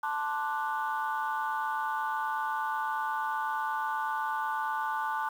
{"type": "chord", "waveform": "sine", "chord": "D dominant seventh", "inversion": "second", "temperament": "equal", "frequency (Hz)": [880, 1046.5, 1174.7, 1480], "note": ["A5", "C6", "D6", "F#6"], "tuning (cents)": [0, 0, 0, 0], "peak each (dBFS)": [-31, -37, -35, -35], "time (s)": [0.03, 5.29], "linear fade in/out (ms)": 5, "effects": ["tanh soft clip ceiling -22 dBFS", "9-bit"]}